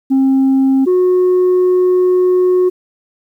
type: tone pair in turn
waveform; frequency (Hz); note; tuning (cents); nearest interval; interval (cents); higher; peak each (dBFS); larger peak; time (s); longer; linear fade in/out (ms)
sine; 267.4 / 364.8; C4 / F#4; +38 / -24; perfect fourth; 538; second; -6; neither; 0.1-0.86 / 0.86-2.7; second; 20
effects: tanh soft clip ceiling -7 dBFS + 8-bit